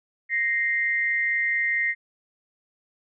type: tone pair together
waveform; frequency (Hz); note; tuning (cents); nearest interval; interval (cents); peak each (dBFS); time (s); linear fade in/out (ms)
sine; 1864.7 / 2089; A#6 / C7; 0 / -3; major second; 197; -24; 0.29-1.95; 50
effects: none